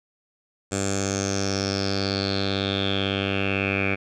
10% pulse tone with low-pass filter sweep, 98 Hz, G2, in tune, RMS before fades -25 dBFS, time 0.71-3.96 s, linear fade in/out 20 ms, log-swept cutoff 7700 to 2300 Hz, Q 7.5, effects none

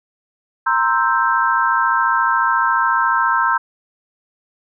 sine chord, C dominant seventh, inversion third, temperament equal, 932.3 / 1046.5 / 1318.5 / 1568 Hz, Bb5 / C6 / E6 / G6, 0 / 0 / 0 / 0 cents, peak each -19 dBFS, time 0.66-3.58 s, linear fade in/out 10 ms, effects none

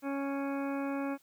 harmonic tone, 277.2 Hz, C#4, in tune, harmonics 1 / 2 / 3 / 4 / 5 / 6 / 8 / 9, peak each -33 / -39 / -43 / -45 / -47 / -49 / -51 / -52 dBFS, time 0.02-1.18 s, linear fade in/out 50 ms, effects white hiss -67 dBFS RMS until 1.22 s

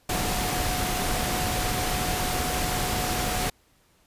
sine tone in noise, 730 Hz, F#5, 24 cents flat, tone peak -32 dBFS, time 0.09-3.5 s, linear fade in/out 5 ms, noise pink, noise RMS -27 dBFS, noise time 0.09-3.5 s, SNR -8 dB, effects pink hiss -63 dBFS RMS until 4.06 s + resampled to 32000 Hz

